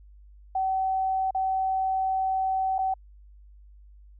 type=tone with dropouts; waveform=sine; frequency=762 Hz; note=G5; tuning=49 cents flat; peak=-23 dBFS; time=0.55-2.94 s; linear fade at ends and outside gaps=5 ms; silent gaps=1.309-1.347 / 2.783-2.788 s; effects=added 50 Hz sine -48 dBFS peak until 4.19 s